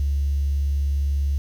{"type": "tone", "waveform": "triangle", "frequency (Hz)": 70.3, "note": "C#2", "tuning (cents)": 25, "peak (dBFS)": -15, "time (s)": [0, 1.38], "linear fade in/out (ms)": 0, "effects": ["tanh soft clip ceiling -17 dBFS", "8-bit"]}